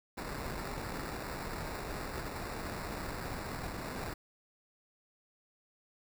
pink noise with sample-and-hold, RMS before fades -40 dBFS, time 0.17-4.14 s, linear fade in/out 10 ms, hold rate 3150 Hz, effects none

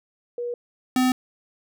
sine / square tone pair in turn, 481.3 / 255 Hz, B4 / C4, -45 / -44 cents, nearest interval major seventh, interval 1099 cents, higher first, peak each -26 / -18 dBFS, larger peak second, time 0.38-0.54 / 0.96-1.12 s, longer neither, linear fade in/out 2 ms, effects none

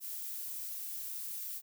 violet noise, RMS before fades -41 dBFS, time 0-1.62 s, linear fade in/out 50 ms, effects none

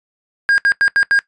triangle tone bursts at uneven times, 1621 Hz, G#6, 42 cents flat, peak -8 dBFS, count 5, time 0.49-0.58 / 0.65-0.72 / 0.81-0.88 / 0.96-1.03 / 1.11-1.19 s, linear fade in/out 0 ms, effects noise-tail reverb RT60 0.1 s tail -18 dB re dry + resampled to 22050 Hz

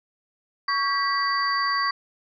sine tone cluster, 1124 / 1601 / 1948 / 4637 Hz, C#6 / G6 / B6 / D8, +24 / +36 / -24 / -23 cents, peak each -23 / -32 / -28 / -29 dBFS, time 0.68-1.91 s, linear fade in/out 5 ms, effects none

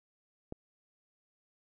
click, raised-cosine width 2 ms, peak -26 dBFS, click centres 0.524 s, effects none

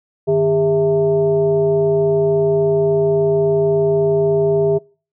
sine tone with frequency modulation, 404.7 Hz, G#4, 45 cents flat, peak -12 dBFS, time 0.27-4.79 s, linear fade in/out 20 ms, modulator 251 Hz, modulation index 0.76, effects noise-tail reverb RT60 0.4 s tail -26 dB re dry

